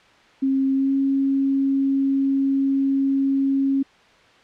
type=tone with pitch glide; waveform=sine; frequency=268.8 to 272.6 Hz; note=C4 to C#4; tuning=+47 to -29 cents; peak=-17 dBFS; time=0.42-3.83 s; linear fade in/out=10 ms; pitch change=+24 cents; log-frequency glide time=0.74-0.93 s; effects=white hiss -52 dBFS RMS until 4.43 s + low-pass 3000 Hz 12 dB/octave